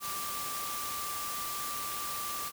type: tone in noise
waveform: sine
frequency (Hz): 1174.7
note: D6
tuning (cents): 0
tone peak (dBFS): -38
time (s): 0-2.52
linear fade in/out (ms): 50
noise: white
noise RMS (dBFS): -38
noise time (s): 0-2.52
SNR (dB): -3
effects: none